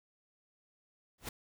pink noise with exponential growth, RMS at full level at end -34 dBFS, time 1.18-1.29 s, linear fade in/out 5 ms, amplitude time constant 22 ms, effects none

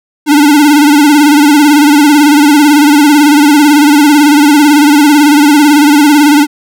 square tone with vibrato, 293.7 Hz, D4, in tune, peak -3 dBFS, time 0.26-6.47 s, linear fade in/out 50 ms, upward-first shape sine, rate 18 Hz, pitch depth 77 cents each way, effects none

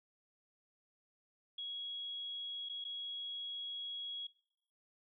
sine tone with dropouts, 3322 Hz, G#7, in tune, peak -40 dBFS, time 1.58-4.27 s, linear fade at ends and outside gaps 5 ms, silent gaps 2.689-2.695 / 2.842-2.849 s, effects noise-tail reverb RT60 0.7 s tail -20 dB re dry

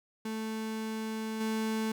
35% pulse tone with level steps, 220 Hz, A3, in tune, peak -32 / -28 dBFS, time 0.25-1.92 s, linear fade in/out 5 ms, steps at 1.4 s, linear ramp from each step 10 ms, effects none

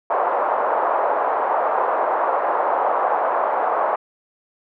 pink band-pass noise, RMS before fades -20 dBFS, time 0.1-3.96 s, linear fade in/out 5 ms, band 580 to 1100 Hz, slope 24 dB/octave, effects none

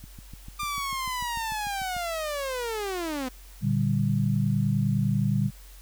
click train, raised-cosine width 5 ms, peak -30 dBFS, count 14, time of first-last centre 0.04-1.966 s, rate 6.75 Hz
sawtooth linear sweep, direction down, 1200 to 246.9 Hz, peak -25 dBFS, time 0.59-3.29 s, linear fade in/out 10 ms
sine chord, G minor, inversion first, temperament equal, 116.54 / 146.83 / 196 Hz, Bb2 / D3 / G3, 0 / 0 / 0 cents, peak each -26 dBFS, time 3.61-5.51 s, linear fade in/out 50 ms
effects added 46 Hz sine -45 dBFS peak until 5.81 s + white hiss -53 dBFS RMS until 5.81 s

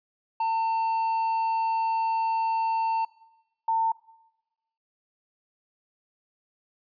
triangle / sine tone pair in turn, 900 / 900 Hz, A5 / A5, +39 / +39 cents, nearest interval unison, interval 0 cents, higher neither, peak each -21 dBFS, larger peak neither, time 0.4-3.05 / 3.68-3.92 s, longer first, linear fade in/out 5 ms, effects noise-tail reverb RT60 1.0 s tail -21 dB re dry + resampled to 11025 Hz

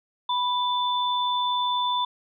sine tone pair together, 987.8 / 3520 Hz, B5 / A7, 0 / 0 cents, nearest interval octave + minor seventh, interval 2200 cents, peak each -23 / -28 dBFS, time 0.29-2.05 s, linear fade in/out 5 ms, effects none

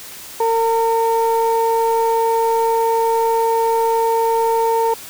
sine tone pair together, 455.6 / 912 Hz, A#4 / A#5, -40 / -38 cents, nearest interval octave, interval 1202 cents, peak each -15 dBFS, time 0.4-4.94 s, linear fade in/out 5 ms, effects tanh soft clip ceiling -9 dBFS + white hiss -35 dBFS RMS until 5.09 s

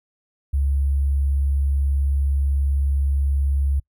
sine tone with sample-and-hold, 69.3 Hz, C#2, in tune, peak -17 dBFS, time 0.53-3.8 s, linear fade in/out 10 ms, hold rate 11025 Hz, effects noise-tail reverb RT60 0.1 s tail -26 dB re dry

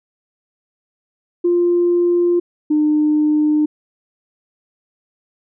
sine tone pair in turn, 349.2 / 302.5 Hz, F4 / D#4, 0 / -49 cents, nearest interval major second, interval 249 cents, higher first, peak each -11 dBFS, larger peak neither, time 1.44-2.4 / 2.7-3.66 s, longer neither, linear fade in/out 10 ms, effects tanh soft clip ceiling -7 dBFS

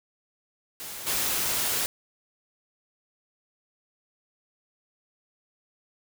white noise with level steps, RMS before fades -38 / -27 dBFS, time 0.8-1.86 s, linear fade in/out 0 ms, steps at 1.06 s, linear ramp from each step 20 ms, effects none

